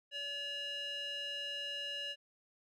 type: tone with band-pass filter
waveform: square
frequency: 570 Hz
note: C#5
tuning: 48 cents sharp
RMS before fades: -41 dBFS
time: 0.11-2.16 s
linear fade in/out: 50 ms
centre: 2800 Hz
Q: 3.8
effects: none